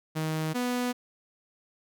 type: tone pair in turn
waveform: sawtooth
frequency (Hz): 157.4 / 246.7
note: D#3 / B3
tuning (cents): +20 / -2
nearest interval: minor sixth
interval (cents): 778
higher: second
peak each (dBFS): -24 / -23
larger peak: second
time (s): 0.15-0.54 / 0.54-0.93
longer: neither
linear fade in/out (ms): 20
effects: none